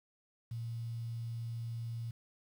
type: tone with quantisation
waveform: sine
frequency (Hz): 115.9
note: A#2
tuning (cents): -10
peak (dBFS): -37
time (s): 0.51-2.11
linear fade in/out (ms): 5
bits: 10
effects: none